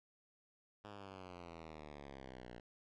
5% pulse exponential sweep, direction down, 105.2 to 58.6 Hz, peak -39 dBFS, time 0.84-2.6 s, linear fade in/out 5 ms, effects low-pass 4000 Hz 12 dB/octave

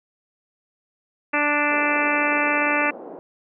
harmonic tone, 293.7 Hz, D4, in tune, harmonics 1 / 2 / 3 / 4 / 5 / 6 / 7 / 8 / 9, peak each -27 / -27 / -27 / -27 / -27 / -27 / -27 / -27 / -27 dBFS, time 1.33-2.91 s, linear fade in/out 10 ms
white band-pass noise, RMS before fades -38 dBFS, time 1.71-3.19 s, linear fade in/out 0 ms, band 250 to 710 Hz, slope 24 dB/octave
effects none

